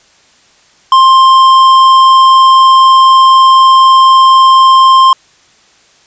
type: tone with tanh clipping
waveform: sine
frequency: 1054 Hz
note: C6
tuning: 12 cents sharp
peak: -3 dBFS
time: 0.92-5.13 s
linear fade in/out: 2 ms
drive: 10 dB
effects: white hiss -46 dBFS RMS until 6.06 s + resampled to 16000 Hz